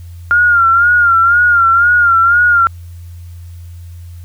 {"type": "tone with vibrato", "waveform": "sine", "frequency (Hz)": 1400, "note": "F6", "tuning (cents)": 4, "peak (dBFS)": -6, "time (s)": [0.31, 2.67], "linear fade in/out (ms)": 0, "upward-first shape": "sine", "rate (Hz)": 2, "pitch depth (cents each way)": 64, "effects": ["added 86 Hz sine -28 dBFS peak until 4.24 s", "white hiss -50 dBFS RMS until 4.24 s"]}